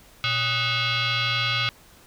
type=tone with frequency modulation; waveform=sine; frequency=564 Hz; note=C#5; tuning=30 cents sharp; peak=-21 dBFS; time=0.24-1.69 s; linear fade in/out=0 ms; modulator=684 Hz; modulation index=5.3; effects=pink hiss -52 dBFS RMS until 2.06 s